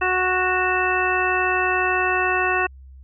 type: harmonic tone with a mistuned harmonic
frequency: 368.2 Hz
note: F#4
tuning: 8 cents flat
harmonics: 1 / 2 / 3 / 4 / 5 / 7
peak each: -25 / -25 / -25 / -25 / -25 / -25 dBFS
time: 0.01-2.67 s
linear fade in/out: 10 ms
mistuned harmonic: 7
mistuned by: +45 cents
effects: added 66 Hz sine -40 dBFS peak until 3.03 s